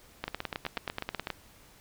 two click trains, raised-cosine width 0.3 ms, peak -17 / -16 dBFS, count 9 / 11, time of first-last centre 0.28-1.271 / 0.24-1.303 s, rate 8.07 / 9.41 Hz, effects pink hiss -57 dBFS RMS until 1.8 s

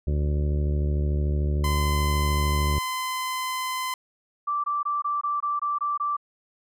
harmonic tone, 73.42 Hz, D2, in tune, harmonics 1 / 2 / 3 / 4 / 5 / 6 / 7 / 8, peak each -22 / -29 / -37 / -40 / -36 / -45 / -45 / -44 dBFS, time 0.07-2.79 s, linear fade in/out 5 ms
sawtooth tone, 1026 Hz, C6, 34 cents flat, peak -23 dBFS, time 1.64-3.94 s, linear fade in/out 2 ms
sine tone bursts, 1169 Hz, D6, 8 cents flat, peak -23 dBFS, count 9, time 4.47-6.168 s, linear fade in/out 10 ms, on 170 ms, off 21 ms
effects none

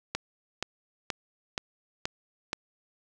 click train, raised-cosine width 0.2 ms, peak -12 dBFS, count 6, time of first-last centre 0.15-2.531 s, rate 2.1 Hz, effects none

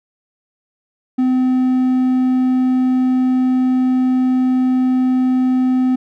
triangle tone, 255.8 Hz, C4, 39 cents flat, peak -10 dBFS, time 1.18-5.96 s, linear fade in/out 10 ms, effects none

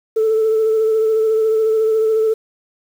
sine tone with vibrato, 440 Hz, A4, in tune, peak -11 dBFS, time 0.16-2.34 s, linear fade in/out 10 ms, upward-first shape triangle, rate 14 Hz, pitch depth 28 cents each way, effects tanh soft clip ceiling -9 dBFS + 7-bit

